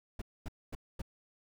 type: noise bursts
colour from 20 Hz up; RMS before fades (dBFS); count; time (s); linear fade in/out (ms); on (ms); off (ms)
brown; -37; 4; 0.19-1.018; 5; 27; 240
effects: none